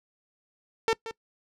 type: tone with echo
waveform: sawtooth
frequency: 450 Hz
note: A4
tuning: 39 cents sharp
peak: -17 dBFS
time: 0.88-0.93 s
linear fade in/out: 0 ms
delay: 180 ms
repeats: 1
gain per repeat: -13 dB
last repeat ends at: 1.11 s
effects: noise-tail reverb RT60 0.1 s tail -22 dB re dry + low-pass 6000 Hz 12 dB/octave